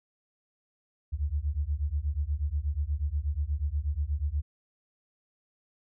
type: beating tone pair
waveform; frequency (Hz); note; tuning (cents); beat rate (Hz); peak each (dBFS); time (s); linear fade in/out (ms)
sine; 69.3 / 77.6; C#2 / D#2; 0 / -4; 8.3; -30; 1.12-4.42; 20
effects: none